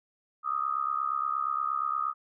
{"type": "tone with amplitude modulation", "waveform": "sine", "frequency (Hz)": 1244.5, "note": "D#6", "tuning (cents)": 0, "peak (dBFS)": -23, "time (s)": [0.43, 2.14], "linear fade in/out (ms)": 50, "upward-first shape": "sine", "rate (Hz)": 68.5, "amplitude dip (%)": 90, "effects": []}